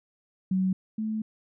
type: tone pair in turn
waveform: sine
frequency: 187.8 / 217.7 Hz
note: F#3 / A3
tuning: +26 / -18 cents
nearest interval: minor third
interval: 256 cents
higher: second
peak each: -22 / -27 dBFS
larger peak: first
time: 0.51-0.73 / 0.98-1.22 s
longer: second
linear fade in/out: 5 ms
effects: none